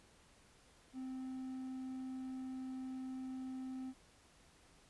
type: tone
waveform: triangle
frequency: 260 Hz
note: C4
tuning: 11 cents flat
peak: -40 dBFS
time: 0.93-3.94 s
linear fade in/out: 50 ms
effects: pink hiss -66 dBFS RMS until 4.89 s + resampled to 24000 Hz